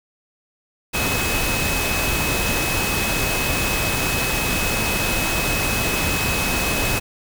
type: tone in noise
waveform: sine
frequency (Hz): 2559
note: D#7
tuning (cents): +48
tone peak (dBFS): -25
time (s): 0.93-7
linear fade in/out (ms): 20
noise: pink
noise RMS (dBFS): -22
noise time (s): 0.93-7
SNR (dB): -6
effects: none